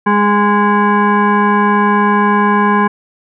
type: tone with frequency modulation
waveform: sine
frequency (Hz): 413.9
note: G#4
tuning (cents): -6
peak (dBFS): -8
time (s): 0.06-2.88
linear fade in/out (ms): 10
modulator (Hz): 619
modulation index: 1.8
effects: none